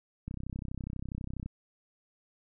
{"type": "click train", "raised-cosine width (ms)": 5, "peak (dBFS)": -25, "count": 39, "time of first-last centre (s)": [0.28, 1.46], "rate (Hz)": 32.2, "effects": []}